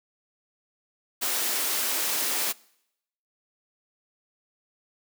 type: high-pass noise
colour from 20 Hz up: white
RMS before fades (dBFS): -27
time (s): 1.21-2.53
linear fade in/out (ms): 20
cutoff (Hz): 230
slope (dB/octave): 48
effects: noise-tail reverb RT60 0.8 s tail -24 dB re dry